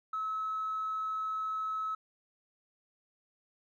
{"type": "tone with tanh clipping", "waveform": "triangle", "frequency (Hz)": 1293, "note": "E6", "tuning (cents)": -34, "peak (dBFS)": -32, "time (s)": [0.13, 1.95], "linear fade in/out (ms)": 5, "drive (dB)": 4, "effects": []}